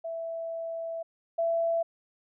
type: tone pair in turn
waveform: sine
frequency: 661 / 667.5 Hz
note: E5 / E5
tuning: +5 / +22 cents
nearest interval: unison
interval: 17 cents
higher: second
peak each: -32 / -24 dBFS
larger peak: second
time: 0.04-1.03 / 1.38-1.83 s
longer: first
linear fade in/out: 10 ms
effects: none